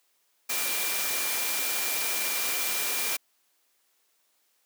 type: tone in noise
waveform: sine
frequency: 2374 Hz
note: D7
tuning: 18 cents sharp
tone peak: -36 dBFS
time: 0.49-3.17 s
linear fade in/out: 10 ms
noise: white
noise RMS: -29 dBFS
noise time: 0.49-3.17 s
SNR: -10 dB
effects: white hiss -70 dBFS RMS until 4.65 s + high-pass 300 Hz 12 dB/octave